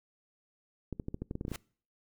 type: clicks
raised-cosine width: 3 ms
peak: -23 dBFS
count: 11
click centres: 0.927 / 0.998 / 1.084 / 1.144 / 1.22 / 1.311 / 1.354 / 1.411 / 1.451 / 1.481 / 1.517 s
type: noise with exponential growth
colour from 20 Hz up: pink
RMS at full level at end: -36 dBFS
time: 1.47-1.56 s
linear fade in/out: 2 ms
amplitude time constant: 18 ms
effects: noise-tail reverb RT60 0.5 s tail -25 dB re dry